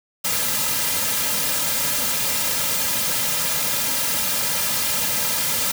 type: noise with comb filter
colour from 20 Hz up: white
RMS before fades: -22 dBFS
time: 0.24-5.72 s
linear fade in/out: 10 ms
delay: 2.7 ms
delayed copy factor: -0.8
effects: none